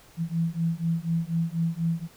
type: beating tone pair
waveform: sine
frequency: 164.1 / 168.2 Hz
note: E3 / E3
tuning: -8 / +35 cents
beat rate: 4.1 Hz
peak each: -27 dBFS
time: 0.17-2.08 s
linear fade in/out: 50 ms
effects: pink hiss -54 dBFS RMS until 2.16 s